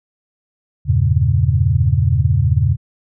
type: chord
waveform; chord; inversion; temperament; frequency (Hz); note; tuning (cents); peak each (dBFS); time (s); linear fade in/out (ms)
sine; E diminished seventh; none; equal; 82.41 / 98 / 116.54 / 138.59; E2 / G2 / Bb2 / Db3; 0 / 0 / 0 / 0; -17; 0.85-2.77; 50
effects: none